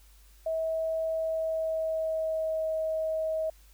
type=tone with pitch glide; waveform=sine; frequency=645 to 635.8 Hz; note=E5 to D#5; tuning=-38 to +37 cents; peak=-27 dBFS; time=0.46-3.5 s; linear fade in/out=5 ms; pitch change=-25 cents; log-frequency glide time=1.14-2.69 s; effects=added 50 Hz sine -54 dBFS peak until 3.73 s + white hiss -62 dBFS RMS until 3.73 s